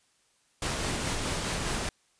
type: noise with tremolo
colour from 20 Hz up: pink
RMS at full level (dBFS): -30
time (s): 0.62-1.89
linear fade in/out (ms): 2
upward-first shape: sine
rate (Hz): 4.8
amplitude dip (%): 25
effects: white hiss -68 dBFS RMS until 2.19 s + resampled to 22050 Hz